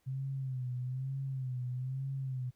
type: tone with vibrato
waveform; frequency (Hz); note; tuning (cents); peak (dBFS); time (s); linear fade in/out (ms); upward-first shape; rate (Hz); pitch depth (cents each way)
sine; 130.1; C3; -9; -34; 0.06-2.51; 20; sine; 1.1; 76
effects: pink hiss -75 dBFS RMS until 2.55 s